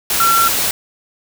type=tone in noise; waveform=sine; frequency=1358 Hz; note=F6; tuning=49 cents flat; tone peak=-11 dBFS; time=0.2-0.48 s; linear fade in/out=2 ms; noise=white; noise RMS=-17 dBFS; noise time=0.1-0.71 s; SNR=+3 dB; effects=none